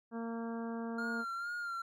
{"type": "harmonic tone", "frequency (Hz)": 229.9, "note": "A#3", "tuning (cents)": -24, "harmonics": [1, 2, 3, 4, 5, 6, 7], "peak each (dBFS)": [-38, -44, -48, -50, -52, -54, -55], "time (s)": [0.11, 1.25], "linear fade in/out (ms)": 50}
{"type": "tone with vibrato", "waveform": "triangle", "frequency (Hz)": 1396.9, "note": "F6", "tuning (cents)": 0, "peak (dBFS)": -35, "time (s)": [0.98, 1.82], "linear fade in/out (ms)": 5, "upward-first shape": "sine", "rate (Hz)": 2.2, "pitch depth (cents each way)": 44}
{"effects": []}